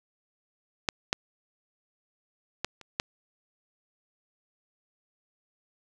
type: clicks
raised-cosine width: 0.2 ms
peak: -7 / -7 / -11 / -29 / -9 dBFS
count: 5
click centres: 0.888 / 1.129 / 2.646 / 2.813 / 2.999 s
effects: none